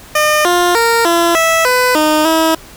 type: tone with pitch steps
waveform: 15% pulse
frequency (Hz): 606 / 352.6 / 462.8 / 339.7 / 655 / 501 / 307.5 / 322.4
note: D#5 / F4 / A#4 / F4 / E5 / B4 / D#4 / E4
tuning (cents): -46 / +17 / -13 / -48 / -11 / +25 / -20 / -38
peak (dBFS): -3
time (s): 0.15-2.55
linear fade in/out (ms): 5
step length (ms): 300
effects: pink hiss -37 dBFS RMS until 2.76 s